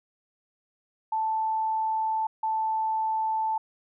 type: tone pair in turn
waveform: sine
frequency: 880 / 880 Hz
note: A5 / A5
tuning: 0 / 0 cents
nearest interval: unison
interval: 0 cents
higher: neither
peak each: -24 dBFS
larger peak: neither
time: 1.12-2.27 / 2.43-3.58 s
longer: neither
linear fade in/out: 5 ms
effects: none